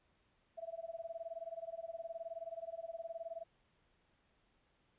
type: tone with tremolo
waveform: sine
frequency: 664 Hz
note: E5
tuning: 12 cents sharp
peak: -39 dBFS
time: 0.57-3.44 s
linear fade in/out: 20 ms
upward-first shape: sine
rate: 19 Hz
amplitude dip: 95%
effects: pink hiss -75 dBFS RMS until 4.98 s + resampled to 8000 Hz